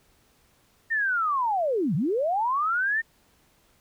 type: linear two-way sweep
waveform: sine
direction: down then up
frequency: 1844 to 132.5 to 1844 Hz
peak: -22 dBFS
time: 0.9-3.02 s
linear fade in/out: 20 ms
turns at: 1.95 s
effects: pink hiss -63 dBFS RMS until 3.8 s